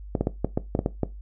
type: clicks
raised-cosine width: 2 ms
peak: -9 dBFS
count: 9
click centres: 0.152 / 0.21 / 0.271 / 0.446 / 0.575 / 0.751 / 0.791 / 0.861 / 1.033 s
effects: noise-tail reverb RT60 0.2 s tail -17 dB re dry + added 50 Hz sine -37 dBFS peak until 1.21 s